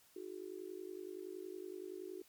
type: tone with amplitude modulation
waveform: sine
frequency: 370 Hz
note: F#4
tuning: in tune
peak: -40 dBFS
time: 0.16-2.22 s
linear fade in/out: 5 ms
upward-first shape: sine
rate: 50.7 Hz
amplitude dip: 95%
effects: white hiss -67 dBFS RMS until 2.28 s + MP3 96 kbps